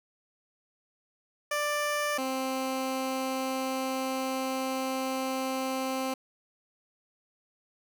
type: tone pair in turn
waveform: 15% pulse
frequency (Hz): 590 / 262.8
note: D5 / C4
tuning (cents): +8 / +8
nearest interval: octave + major second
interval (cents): 1400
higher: first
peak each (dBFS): -21 / -23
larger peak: first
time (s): 1.51-2.18 / 2.18-6.14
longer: second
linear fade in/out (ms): 5
effects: none